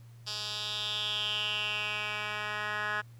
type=tone with band-pass filter sweep; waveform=10% pulse; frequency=210.1 Hz; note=G#3; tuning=20 cents sharp; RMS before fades=-34 dBFS; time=0.26-3.02 s; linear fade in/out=20 ms; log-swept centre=4500 to 1700 Hz; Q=5.3; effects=added 117 Hz sine -49 dBFS peak until 3.19 s + pink hiss -65 dBFS RMS until 3.19 s